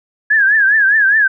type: tone with vibrato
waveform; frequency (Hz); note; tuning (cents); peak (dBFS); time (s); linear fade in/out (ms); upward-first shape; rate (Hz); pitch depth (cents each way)
sine; 1664; G#6; +3; -8; 0.3-1.28; 10; triangle; 4.9; 140
effects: none